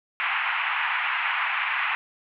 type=band-pass noise; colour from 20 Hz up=white; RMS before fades=-26 dBFS; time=0.2-1.95 s; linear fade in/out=0 ms; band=840 to 2700 Hz; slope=48 dB/octave; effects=none